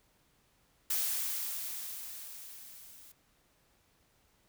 blue noise with level ramp, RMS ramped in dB -31 to -55 dBFS, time 0.9-3.12 s, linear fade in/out 5 ms, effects pink hiss -70 dBFS RMS until 4.48 s

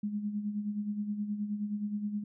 sine tone with tremolo, 207.7 Hz, G#3, in tune, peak -29 dBFS, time 0.03-2.24 s, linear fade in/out 5 ms, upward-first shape sine, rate 9.5 Hz, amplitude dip 60%, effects none

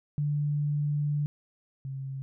sine tone pair in turn, 146.83 / 134.98 Hz, D3 / C#3, 0 / -46 cents, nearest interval minor second, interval 146 cents, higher first, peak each -25 / -33 dBFS, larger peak first, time 0.18-1.26 / 1.85-2.22 s, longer first, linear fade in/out 0 ms, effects none

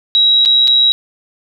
sine tone with dropouts, 3857 Hz, B7, 42 cents flat, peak -7 dBFS, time 0.15-0.92 s, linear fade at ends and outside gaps 0 ms, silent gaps 0.451-0.458 / 0.674-0.679 s, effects none

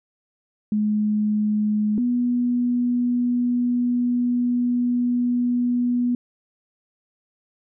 sine tone pair in turn, 211.3 / 244 Hz, G#3 / B3, +30 / -21 cents, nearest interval major second, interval 249 cents, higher second, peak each -18 dBFS, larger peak neither, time 0.72-1.98 / 1.98-6.15 s, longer second, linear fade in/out 2 ms, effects none

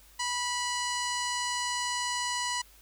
harmonic tone with a mistuned harmonic, 980 Hz, B5, 14 cents flat, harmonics 1 / 2 / 3 / 4 / 5 / 6 / 7 / 8 / 9, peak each -33 / -36 / -38 / -39 / -40 / -41 / -41 / -42 / -43 dBFS, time 0.19-2.62 s, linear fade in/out 10 ms, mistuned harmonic 4, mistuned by +72 cents, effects added 50 Hz sine -58 dBFS peak until 2.81 s + white hiss -58 dBFS RMS until 2.81 s

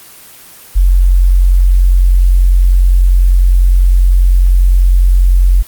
sine tone, 45 Hz, F#1, 47 cents flat, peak -4 dBFS, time 0.75-5.63 s, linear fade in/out 20 ms, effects white hiss -36 dBFS RMS until 5.67 s + Opus 24 kbps

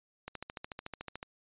click train, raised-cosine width 0.3 ms, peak -24 dBFS, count 14, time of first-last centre 0.28-1.229 s, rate 13.7 Hz, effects resampled to 8000 Hz

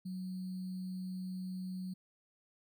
sine tone with sample-and-hold, 185 Hz, F#3, in tune, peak -38 dBFS, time 0.05-1.94 s, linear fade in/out 10 ms, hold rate 4410 Hz, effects none

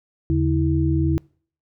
sine tone cluster, 80.4 / 142.7 / 324.5 Hz, E2 / D3 / E4, -43 / -49 / -27 cents, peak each -21 dBFS, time 0.3-1.18 s, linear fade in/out 0 ms, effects noise-tail reverb RT60 0.5 s tail -26 dB re dry

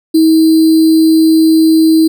sine tone with sample-and-hold, 320 Hz, D#4, 49 cents sharp, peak -4 dBFS, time 0.14-2.08 s, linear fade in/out 10 ms, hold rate 4410 Hz, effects none

